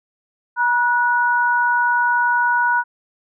sine tone pair together, 959 / 1469.5 Hz, A#5 / F#6, +49 / -12 cents, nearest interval perfect fifth, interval 739 cents, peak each -17 dBFS, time 0.56-2.84 s, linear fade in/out 50 ms, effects none

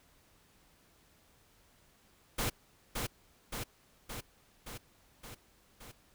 pink noise with echo, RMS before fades -33 dBFS, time 2.38-2.5 s, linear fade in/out 10 ms, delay 570 ms, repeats 6, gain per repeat -3 dB, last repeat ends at 5.92 s, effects pink hiss -66 dBFS RMS until 6.14 s

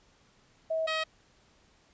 sine / 10% pulse tone pair in turn, 643 / 634.5 Hz, E5 / D#5, -43 / +34 cents, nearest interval unison, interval 23 cents, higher first, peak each -27 / -20 dBFS, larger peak second, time 0.7-0.87 / 0.87-1.04 s, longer neither, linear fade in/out 10 ms, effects pink hiss -64 dBFS RMS until 1.93 s + resampled to 16000 Hz

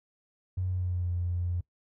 triangle tone with pitch glide, 92 to 87.9 Hz, F#2 to F2, -9 to +12 cents, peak -24 dBFS, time 0.57-1.61 s, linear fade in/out 10 ms, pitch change -79 cents, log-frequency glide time 0.69-1.11 s, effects noise-tail reverb RT60 0.1 s tail -23 dB re dry + tanh soft clip ceiling -25 dBFS

